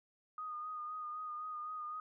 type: tone with vibrato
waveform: sine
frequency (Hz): 1234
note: D#6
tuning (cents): -15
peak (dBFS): -40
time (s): 0.38-2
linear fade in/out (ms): 2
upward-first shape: sine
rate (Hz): 3.9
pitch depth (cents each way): 28
effects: none